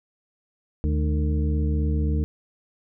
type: harmonic tone with a mistuned harmonic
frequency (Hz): 75.6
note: D#2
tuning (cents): -49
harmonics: 1 / 2 / 3 / 4 / 6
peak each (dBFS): -21 / -29 / -31 / -32 / -36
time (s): 0.84-2.24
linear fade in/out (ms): 0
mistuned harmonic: 3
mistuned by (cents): -96
effects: none